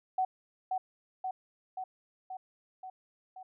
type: tone with echo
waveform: sine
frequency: 750 Hz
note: F#5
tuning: 23 cents sharp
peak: -26 dBFS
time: 0.18-0.25 s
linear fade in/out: 5 ms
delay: 530 ms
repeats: 6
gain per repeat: -3 dB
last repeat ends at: 3.43 s
effects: none